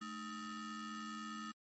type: ring-modulated tone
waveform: 35% pulse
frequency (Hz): 523.3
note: C5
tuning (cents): 0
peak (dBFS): -39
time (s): 0.01-1.52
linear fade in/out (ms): 10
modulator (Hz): 740
effects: MP3 32 kbps